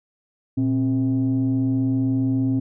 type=tone pair together; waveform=sine; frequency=118.3 / 265.6 Hz; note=A#2 / C4; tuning=+26 / +26 cents; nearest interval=octave + major second; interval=1400 cents; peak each=-21 / -18 dBFS; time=0.57-2.6 s; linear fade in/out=10 ms; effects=tanh soft clip ceiling -14 dBFS